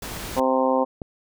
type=noise; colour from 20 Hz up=pink; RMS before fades=-33 dBFS; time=0.02-0.4 s; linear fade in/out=5 ms
type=harmonic tone; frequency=130.81 Hz; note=C3; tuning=in tune; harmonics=2 / 3 / 4 / 5 / 6 / 7 / 8; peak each=-24 / -31 / -21 / -31 / -27 / -26 / -28 dBFS; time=0.36-0.85 s; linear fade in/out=20 ms
type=click; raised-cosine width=2 ms; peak=-18 dBFS; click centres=1.018 s
effects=none